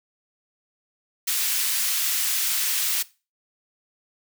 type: high-pass noise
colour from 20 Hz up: white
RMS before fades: -24 dBFS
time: 1.27-3.03 s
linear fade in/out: 10 ms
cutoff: 1800 Hz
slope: 12 dB/octave
effects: noise-tail reverb RT60 0.3 s tail -19 dB re dry